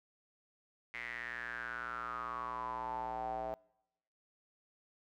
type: tone with band-pass filter sweep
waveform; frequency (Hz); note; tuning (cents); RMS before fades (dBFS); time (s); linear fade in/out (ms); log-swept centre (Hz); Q
square; 59.1; A#1; +24; -41; 0.94-3.54; 0; 2100 to 690; 8.5
effects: noise-tail reverb RT60 0.9 s tail -26 dB re dry